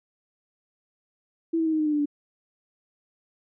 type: tone with pitch steps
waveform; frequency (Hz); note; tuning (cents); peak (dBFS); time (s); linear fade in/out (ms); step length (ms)
sine; 329.6 / 323.8 / 318 / 312.4 / 306.8 / 301.4 / 296 / 290.8; E4 / E4 / D#4 / D#4 / D#4 / D4 / D4 / D4; 0 / -31 / +38 / +7 / -24 / +45 / +14 / -17; -21; 1.53-2.058; 10; 66
effects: none